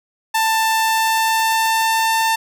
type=tone with pitch glide; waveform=sawtooth; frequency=888 to 895.7 Hz; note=A5 to A5; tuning=+16 to +31 cents; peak=-11 dBFS; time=0.34-2.36 s; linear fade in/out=10 ms; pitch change=+15 cents; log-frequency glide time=0.73-2.14 s; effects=none